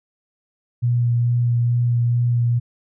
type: tone with vibrato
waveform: sine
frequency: 120 Hz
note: B2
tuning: 49 cents flat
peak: -15 dBFS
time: 0.82-2.6 s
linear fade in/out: 20 ms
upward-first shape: sine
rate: 2.3 Hz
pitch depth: 13 cents each way
effects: none